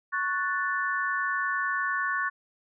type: chord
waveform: sine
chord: F# minor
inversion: second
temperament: equal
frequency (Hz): 1108.7 / 1480 / 1760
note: C#6 / F#6 / A6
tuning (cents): 0 / 0 / 0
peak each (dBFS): -30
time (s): 0.12-2.3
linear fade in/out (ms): 20
effects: none